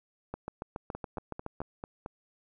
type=two click trains; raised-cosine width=1 ms; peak=-24 / -22 dBFS; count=6 / 10; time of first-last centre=0.95-2.061 / 0.34-1.604 s; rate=4.5 / 7.12 Hz; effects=none